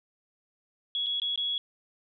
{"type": "tone with dropouts", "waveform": "sine", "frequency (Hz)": 3350, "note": "G#7", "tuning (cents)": 14, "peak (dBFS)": -27, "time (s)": [0.95, 1.58], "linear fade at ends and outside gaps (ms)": 1, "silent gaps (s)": [[1.062, 1.067], [1.2, 1.218], [1.359, 1.376]], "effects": []}